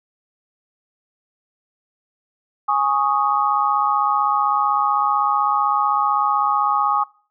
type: chord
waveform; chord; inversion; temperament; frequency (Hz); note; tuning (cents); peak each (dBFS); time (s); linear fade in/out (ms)
sine; Ab suspended fourth; none; equal; 830.6 / 1108.7 / 1244.5; Ab5 / Db6 / Eb6; 0 / 0 / 0; -20; 2.68-7.04; 10
effects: noise-tail reverb RT60 0.4 s tail -22 dB re dry